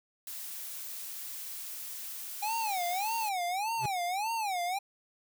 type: noise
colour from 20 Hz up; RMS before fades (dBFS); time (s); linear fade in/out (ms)
blue; -41; 0.27-3.29; 2
type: tone with vibrato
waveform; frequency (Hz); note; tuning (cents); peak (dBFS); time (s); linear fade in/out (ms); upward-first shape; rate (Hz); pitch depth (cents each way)
square; 800; G5; +35; -31; 2.42-4.79; 10; sine; 1.7; 240
type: tone with exponential growth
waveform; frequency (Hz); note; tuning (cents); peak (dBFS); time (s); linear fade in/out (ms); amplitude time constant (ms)
square; 130.81; C3; 0; -31; 3.76-3.86; 5; 20
effects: none